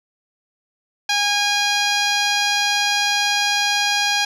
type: tone with low-pass filter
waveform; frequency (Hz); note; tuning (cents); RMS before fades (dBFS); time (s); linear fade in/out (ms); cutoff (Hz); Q
10% pulse; 818; G#5; -26; -19; 1.09-4.25; 5; 6900; 1.4
effects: none